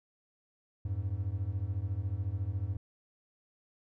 triangle beating tone pair, 88.9 / 102.9 Hz, F2 / G#2, +31 / -16 cents, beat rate 14 Hz, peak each -33 / -32 dBFS, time 0.85-2.77 s, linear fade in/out 5 ms, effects none

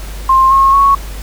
sine tone with pitch steps, 1058 / 1082.7 / 1108 Hz, C6 / C#6 / C#6, +19 / -41 / -1 cents, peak -5 dBFS, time 0.29-0.95 s, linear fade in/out 5 ms, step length 220 ms, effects added 50 Hz sine -23 dBFS peak until 1.22 s + pink hiss -32 dBFS RMS until 1.22 s

